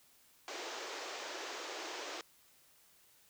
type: band-pass noise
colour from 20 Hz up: pink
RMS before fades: -44 dBFS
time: 0.48-2.21 s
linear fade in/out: 0 ms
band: 330 to 7000 Hz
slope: 48 dB/octave
effects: white hiss -66 dBFS RMS until 3.29 s